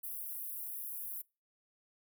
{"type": "high-pass noise", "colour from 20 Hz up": "pink", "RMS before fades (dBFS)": -42, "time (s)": [0.03, 1.22], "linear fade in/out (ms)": 10, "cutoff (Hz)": 11000, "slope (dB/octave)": 48, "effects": ["noise-tail reverb RT60 0.3 s tail -25 dB re dry"]}